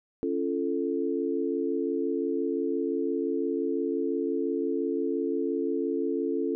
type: chord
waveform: sine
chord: Db augmented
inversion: none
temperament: equal with one note detuned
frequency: 277.2 / 343 / 440 Hz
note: Db4 / F4 / A4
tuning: 0 / -31 / 0 cents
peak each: -30 dBFS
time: 0.23-6.55 s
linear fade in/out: 0 ms
effects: none